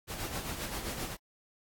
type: noise with tremolo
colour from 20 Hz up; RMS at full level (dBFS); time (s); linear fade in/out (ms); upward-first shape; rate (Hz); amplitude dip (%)
pink; -36; 0.07-1.17; 50; sine; 7.6; 50
effects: AAC 64 kbps